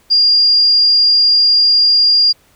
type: tone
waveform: sine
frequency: 4812 Hz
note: D8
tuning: 41 cents sharp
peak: -7 dBFS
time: 0.1-2.33 s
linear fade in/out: 20 ms
effects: pink hiss -52 dBFS RMS until 2.55 s